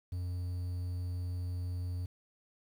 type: tone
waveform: triangle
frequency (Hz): 89.4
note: F2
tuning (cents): +41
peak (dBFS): -32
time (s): 0.12-2.06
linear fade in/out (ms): 5
effects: 10-bit